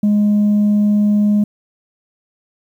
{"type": "tone", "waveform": "sine", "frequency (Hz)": 207.7, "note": "G#3", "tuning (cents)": 0, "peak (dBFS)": -8, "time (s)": [0.03, 1.44], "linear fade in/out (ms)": 5, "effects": ["tanh soft clip ceiling -9 dBFS", "8-bit"]}